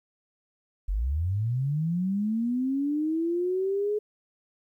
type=linear sweep; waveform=sine; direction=up; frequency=41.97 to 425.4 Hz; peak=-24 dBFS; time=0.88-3.99 s; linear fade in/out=10 ms; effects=11-bit